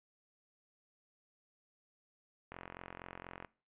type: click train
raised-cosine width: 0.5 ms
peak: -30 dBFS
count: 42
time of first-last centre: 2.52-3.448 s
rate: 44.2 Hz
effects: noise-tail reverb RT60 0.4 s tail -23 dB re dry + resampled to 8000 Hz